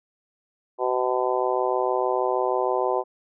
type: harmonic tone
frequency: 126.4 Hz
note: B2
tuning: 41 cents sharp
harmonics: 3 / 4 / 5 / 6 / 7 / 8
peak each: -26 / -27 / -28 / -29 / -29 / -30 dBFS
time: 0.78-3.04 s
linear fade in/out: 50 ms
effects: none